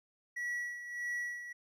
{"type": "tone with tremolo", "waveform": "triangle", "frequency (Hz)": 1935, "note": "B6", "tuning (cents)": -36, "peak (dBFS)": -32, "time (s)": [0.36, 1.53], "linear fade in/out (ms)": 10, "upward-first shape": "sine", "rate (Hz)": 1.6, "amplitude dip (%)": 65, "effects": []}